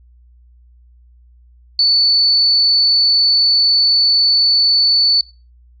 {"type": "tone", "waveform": "sine", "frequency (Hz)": 4478, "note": "C#8", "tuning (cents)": 17, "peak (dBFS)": -9, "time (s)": [1.79, 5.21], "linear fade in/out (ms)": 2, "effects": ["noise-tail reverb RT60 0.3 s tail -20 dB re dry", "added 60 Hz sine -44 dBFS peak until 5.8 s"]}